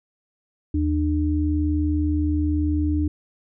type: tone pair together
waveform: sine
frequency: 79.46 / 300 Hz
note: D#2 / D4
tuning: +37 / +37 cents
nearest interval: octave + major seventh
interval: 2300 cents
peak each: -21 / -22 dBFS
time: 0.74-3.08 s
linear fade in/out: 5 ms
effects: none

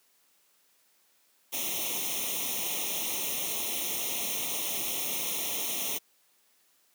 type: noise with comb filter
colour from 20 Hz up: white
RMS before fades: -32 dBFS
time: 1.52-5.99 s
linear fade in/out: 20 ms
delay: 0.32 ms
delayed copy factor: +1
effects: white hiss -67 dBFS RMS until 6.94 s + high-pass 200 Hz 12 dB/octave

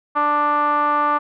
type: tone with low-pass filter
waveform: 5% pulse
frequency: 294.5 Hz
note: D4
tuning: 5 cents sharp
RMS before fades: -18 dBFS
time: 0.15-1.19 s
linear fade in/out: 20 ms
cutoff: 1100 Hz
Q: 6.6
effects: none

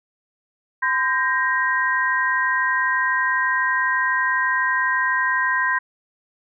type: tone cluster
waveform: sine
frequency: 1022 / 1588 / 1876 Hz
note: C6 / G6 / A#6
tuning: -41 / +22 / +11 cents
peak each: -22 dBFS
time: 0.82-5.79 s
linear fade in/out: 10 ms
effects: none

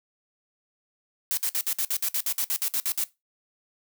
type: noise bursts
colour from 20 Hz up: blue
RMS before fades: -26 dBFS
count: 15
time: 1.31-3.038 s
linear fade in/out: 0 ms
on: 62 ms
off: 57 ms
effects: noise-tail reverb RT60 0.2 s tail -18 dB re dry

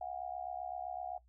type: tone with amplitude modulation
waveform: sine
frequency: 728 Hz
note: F#5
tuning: 28 cents flat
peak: -34 dBFS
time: 0.01-1.18 s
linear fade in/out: 5 ms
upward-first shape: sine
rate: 67.8 Hz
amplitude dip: 100%
effects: noise-tail reverb RT60 0.1 s tail -18 dB re dry + added 60 Hz sine -63 dBFS peak until 1.28 s

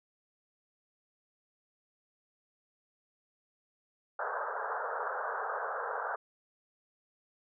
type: band-pass noise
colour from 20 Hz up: white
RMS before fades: -36 dBFS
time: 4.19-6.16 s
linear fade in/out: 5 ms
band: 430 to 1600 Hz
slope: 96 dB/octave
effects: none

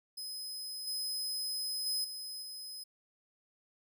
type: tone with level steps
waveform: sawtooth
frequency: 5060 Hz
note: D#8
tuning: 28 cents sharp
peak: -37 / -32 / -29 / -38 / -40 dBFS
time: 0.17-2.84 s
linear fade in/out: 10 ms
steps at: 0.87 / 1.86 / 2.04 / 2.42 s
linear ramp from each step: 5 ms
effects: none

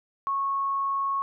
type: tone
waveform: sine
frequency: 1100 Hz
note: C#6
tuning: 14 cents flat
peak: -24 dBFS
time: 0.27-1.22 s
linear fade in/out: 0 ms
effects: none

